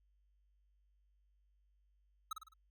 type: tone with echo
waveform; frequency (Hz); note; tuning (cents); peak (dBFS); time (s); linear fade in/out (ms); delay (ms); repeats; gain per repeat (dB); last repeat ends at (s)
square; 1285; E6; -45; -38; 2.31-2.33; 5; 52; 4; -6; 2.538
effects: added 50 Hz sine -70 dBFS peak until 2.7 s